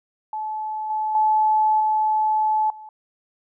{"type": "tone with level steps", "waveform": "sine", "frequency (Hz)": 863, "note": "A5", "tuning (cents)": -34, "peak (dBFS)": [-25, -21, -15, -17, -37], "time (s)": [0.33, 2.89], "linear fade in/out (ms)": 2, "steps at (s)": [0.9, 1.15, 1.8, 2.7], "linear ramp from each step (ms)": 2, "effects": []}